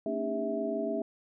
sine tone cluster, 227.1 / 277.6 / 304.6 / 403.1 / 653 Hz, A#3 / C#4 / D#4 / G4 / E5, -45 / +3 / -37 / +48 / -17 cents, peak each -37 / -37 / -39 / -35 / -33 dBFS, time 0.06-1.02 s, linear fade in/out 2 ms, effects none

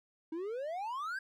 triangle exponential sweep, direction up, 311.1 to 1632 Hz, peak -34 dBFS, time 0.32-1.19 s, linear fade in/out 5 ms, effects none

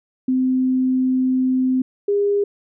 sine tone pair in turn, 257.8 / 405.8 Hz, C4 / G#4, -26 / -40 cents, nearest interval minor sixth, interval 786 cents, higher second, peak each -15 dBFS, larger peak neither, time 0.28-1.82 / 2.08-2.44 s, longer first, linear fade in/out 5 ms, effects none

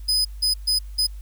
40% pulse tone bursts at uneven times, 5010 Hz, D#8, 11 cents sharp, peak -17 dBFS, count 4, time 0.08-0.25 / 0.42-0.54 / 0.67-0.79 / 0.98-1.07 s, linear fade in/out 10 ms, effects added 50 Hz sine -33 dBFS peak until 1.21 s + white hiss -57 dBFS RMS until 1.21 s

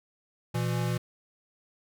square tone pair together, 119.82 / 167 Hz, A#2 / E3, +48 / +23 cents, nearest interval tritone, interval 575 cents, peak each -29 / -32 dBFS, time 0.54-0.98 s, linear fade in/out 10 ms, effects none

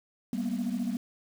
sine tone cluster, 194.7 / 233.2 / 247.6 Hz, G3 / A#3 / B3, -12 / +1 / +5 cents, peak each -32 / -31 / -31 dBFS, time 0.33-0.97 s, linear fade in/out 2 ms, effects tanh soft clip ceiling -24 dBFS + 8-bit

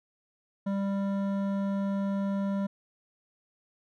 sine tone with hard clipping, 197.5 Hz, G3, 13 cents sharp, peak -29 dBFS, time 0.66-2.67 s, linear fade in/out 10 ms, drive 12 dB, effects none

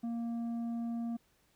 sine tone with tanh clipping, 233.1 Hz, A#3, in tune, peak -35 dBFS, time 0.03-1.17 s, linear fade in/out 10 ms, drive 6 dB, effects pink hiss -71 dBFS RMS until 1.55 s

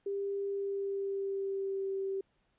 sine tone with pitch glide, 398 to 388 Hz, G4 to G4, +26 to -18 cents, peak -32 dBFS, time 0.06-2.21 s, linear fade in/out 5 ms, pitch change -44 cents, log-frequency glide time 0.48-1.93 s, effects pink hiss -75 dBFS RMS until 2.58 s + resampled to 8000 Hz

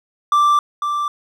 triangle tone pair in turn, 1174.7 / 1174.7 Hz, D6 / D6, 0 / 0 cents, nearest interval unison, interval 0 cents, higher neither, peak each -9 / -16 dBFS, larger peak first, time 0.32-0.59 / 0.82-1.08 s, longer first, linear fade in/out 2 ms, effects none

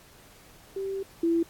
sine tone pair in turn, 388.8 / 334.4 Hz, G4 / E4, -14 / +25 cents, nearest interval minor third, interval 261 cents, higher first, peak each -29 / -21 dBFS, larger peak second, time 0.76-1.03 / 1.23-1.43 s, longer first, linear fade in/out 5 ms, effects pink hiss -54 dBFS RMS until 1.49 s + AAC 64 kbps

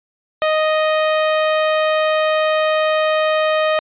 sawtooth tone, 622.3 Hz, D#5, in tune, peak -10 dBFS, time 0.42-3.79 s, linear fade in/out 0 ms, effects resampled to 8000 Hz

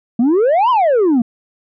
sine exponential two-way sweep, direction up then down, 223 to 1050 to 223 Hz, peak -7 dBFS, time 0.19-1.22 s, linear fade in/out 5 ms, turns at 0.7 s, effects tanh soft clip ceiling -9 dBFS

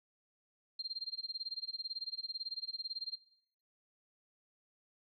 sine tone with tremolo, 4186 Hz, C8, in tune, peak -35 dBFS, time 0.79-3.16 s, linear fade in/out 5 ms, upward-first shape sine, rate 18 Hz, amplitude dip 100%, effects noise-tail reverb RT60 0.7 s tail -18 dB re dry

